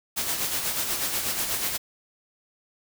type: noise with tremolo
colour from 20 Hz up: white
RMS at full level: -26 dBFS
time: 0.16-1.78 s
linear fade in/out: 20 ms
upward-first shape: sine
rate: 8.2 Hz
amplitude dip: 45%
effects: none